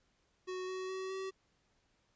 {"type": "tone with pitch steps", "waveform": "square", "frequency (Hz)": [369.6, 373.7, 377.8, 382], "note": ["F#4", "F#4", "F#4", "G4"], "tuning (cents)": [-2, 17, 36, -45], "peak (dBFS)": -39, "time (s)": [0.47, 1.31], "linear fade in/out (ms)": 20, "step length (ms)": 210, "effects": ["pink hiss -75 dBFS RMS until 2.15 s", "resampled to 16000 Hz"]}